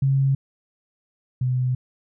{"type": "tone pair in turn", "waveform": "sine", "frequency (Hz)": [136, 126.85], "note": ["C#3", "B2"], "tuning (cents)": [-33, 47], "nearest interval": "minor second", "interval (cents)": 120, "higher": "first", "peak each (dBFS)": [-16, -19], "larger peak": "first", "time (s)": [[0.02, 0.35], [1.41, 1.75]], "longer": "second", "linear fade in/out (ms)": 5, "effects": []}